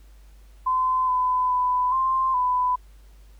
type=tone with pitch steps; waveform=sine; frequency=1025 / 1007 / 999 / 1049 / 999 Hz; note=C6 / B5 / B5 / C6 / B5; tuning=-36 / +33 / +20 / +4 / +20 cents; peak=-19 dBFS; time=0.66-2.76 s; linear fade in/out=10 ms; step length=420 ms; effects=added 50 Hz sine -46 dBFS peak until 3.39 s + pink hiss -61 dBFS RMS until 3.39 s